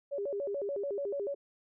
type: tone with vibrato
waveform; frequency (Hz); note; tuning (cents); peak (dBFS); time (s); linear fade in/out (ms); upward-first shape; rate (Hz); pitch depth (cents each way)
sine; 476.6; A#4; +38; -32; 0.11-1.35; 20; square; 6.9; 290
effects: none